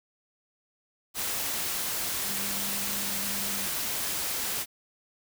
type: tone in noise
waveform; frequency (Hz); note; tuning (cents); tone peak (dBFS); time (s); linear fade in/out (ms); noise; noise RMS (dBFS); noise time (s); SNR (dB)
sine; 199.5; G3; +31; -41; 2.24-3.69; 50; white; -31; 1.14-4.66; -13
effects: none